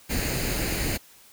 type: noise with comb filter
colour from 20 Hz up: pink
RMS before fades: -27 dBFS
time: 0.09-0.98 s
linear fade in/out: 20 ms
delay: 0.44 ms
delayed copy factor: +0.55
effects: white hiss -53 dBFS RMS until 1.32 s